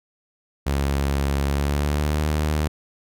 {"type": "tone with pitch glide", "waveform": "sawtooth", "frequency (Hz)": [69.8, 76.12], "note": ["C#2", "D#2"], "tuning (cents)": [13, -37], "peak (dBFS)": -16, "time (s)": [0.66, 2.68], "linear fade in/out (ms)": 10, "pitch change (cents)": 150, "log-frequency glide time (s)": [1.46, 2.23], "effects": []}